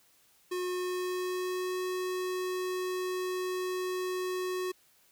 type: tone with pitch glide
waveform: square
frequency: 362.1 to 367.4 Hz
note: F#4 to F#4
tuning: -37 to -12 cents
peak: -32 dBFS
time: 0.51-4.72 s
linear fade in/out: 10 ms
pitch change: +25 cents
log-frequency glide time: 0.68-1.79 s
effects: white hiss -65 dBFS RMS until 5.11 s

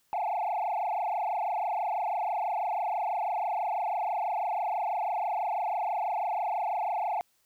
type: tone with frequency modulation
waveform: sine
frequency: 784 Hz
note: G5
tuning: in tune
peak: -25 dBFS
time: 0.13-7.21 s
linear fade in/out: 0 ms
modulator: 26.1 Hz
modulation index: 3.9
effects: tanh soft clip ceiling -26 dBFS + white hiss -70 dBFS RMS until 7.45 s

